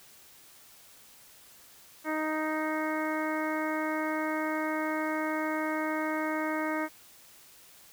harmonic tone, 311.1 Hz, D#4, in tune, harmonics 1 / 2 / 3 / 4 / 5 / 6 / 7, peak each -32 / -35 / -37 / -38 / -39 / -40 / -40 dBFS, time 2.04-6.89 s, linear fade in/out 50 ms, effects white hiss -55 dBFS RMS until 7.92 s

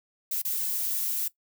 violet noise with dropouts, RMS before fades -29 dBFS, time 0.31-1.28 s, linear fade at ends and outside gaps 5 ms, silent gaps 0.418-0.449 s, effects noise-tail reverb RT60 0.1 s tail -18 dB re dry

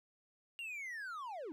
triangle linear sweep, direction down, 2824 to 277.2 Hz, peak -40 dBFS, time 0.59-1.52 s, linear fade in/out 0 ms, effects none

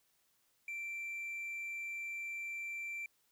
sine tone with hard clipping, 2348 Hz, D7, 1 cent flat, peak -40 dBFS, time 0.68-3.06 s, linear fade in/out 2 ms, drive 2 dB, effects white hiss -75 dBFS RMS until 3.31 s

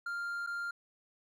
triangle tone with dropouts, 1396.9 Hz, F6, in tune, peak -33 dBFS, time 0.06-0.71 s, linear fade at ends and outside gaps 5 ms, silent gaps 0.465-0.471 s, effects none

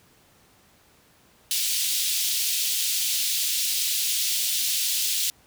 pink high-pass noise, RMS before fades -25 dBFS, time 1.51-5.3 s, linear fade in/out 0 ms, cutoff 3100 Hz, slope 24 dB/octave, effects pink hiss -58 dBFS RMS until 5.46 s + high-pass 60 Hz 12 dB/octave

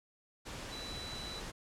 sine tone in noise, 3962 Hz, B7, 5 cents sharp, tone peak -44 dBFS, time 0.71-1.41 s, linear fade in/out 20 ms, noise pink, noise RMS -44 dBFS, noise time 0.45-1.52 s, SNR -3 dB, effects low-pass 8000 Hz 12 dB/octave

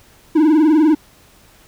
triangle tone with vibrato, 310 Hz, D#4, 6 cents flat, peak -7 dBFS, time 0.35-0.95 s, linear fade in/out 10 ms, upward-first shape sine, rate 20 Hz, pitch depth 110 cents each way, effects pink hiss -49 dBFS RMS until 1.67 s

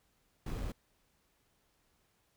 brown noise with sample-and-hold, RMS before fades -38 dBFS, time 0.46-0.72 s, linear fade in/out 5 ms, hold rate 3675 Hz, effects pink hiss -74 dBFS RMS until 2.36 s

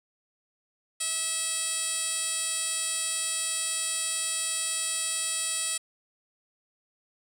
10% pulse tone with band-pass filter, 649 Hz, E5, 27 cents flat, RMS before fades -30 dBFS, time 1-5.78 s, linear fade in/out 10 ms, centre 7700 Hz, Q 3.4, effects none

